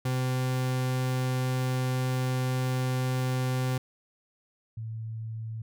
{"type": "tone pair in turn", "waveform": ["40% pulse", "sine"], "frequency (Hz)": [128.3, 111.64], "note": ["C3", "A2"], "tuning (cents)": [-34, 26], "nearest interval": "major second", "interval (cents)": 240, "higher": "first", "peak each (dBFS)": [-25, -33], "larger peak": "first", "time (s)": [[0.05, 3.78], [4.77, 5.62]], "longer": "first", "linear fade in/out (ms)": 5, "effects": []}